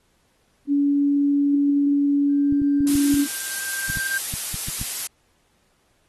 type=tone; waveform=sine; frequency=284.3 Hz; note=C#4; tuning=44 cents sharp; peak=-16 dBFS; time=0.67-3.27 s; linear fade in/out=50 ms
type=tone with exponential growth; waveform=triangle; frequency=1575 Hz; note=G6; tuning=8 cents sharp; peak=-20 dBFS; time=2.29-4.18 s; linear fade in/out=5 ms; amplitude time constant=410 ms
type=clicks; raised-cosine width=5 ms; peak=-20 dBFS; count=11; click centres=2.525 / 2.618 / 2.806 / 2.954 / 3.141 / 3.9 / 3.972 / 4.339 / 4.543 / 4.685 / 4.814 s
type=noise; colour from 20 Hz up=blue; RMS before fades=-26 dBFS; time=2.87-5.07 s; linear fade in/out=0 ms
effects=pink hiss -65 dBFS RMS until 6.08 s + AAC 32 kbps